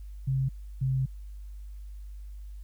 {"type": "tone pair in turn", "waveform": "sine", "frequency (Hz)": [133.4, 131.94], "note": ["C3", "C3"], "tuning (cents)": [34, 15], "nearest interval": "unison", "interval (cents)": 19, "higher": "first", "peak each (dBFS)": -24, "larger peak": "neither", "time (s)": [[0.27, 0.49], [0.81, 1.06]], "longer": "second", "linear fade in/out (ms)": 10, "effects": ["added 50 Hz sine -39 dBFS peak until 2.63 s", "white hiss -68 dBFS RMS until 2.63 s"]}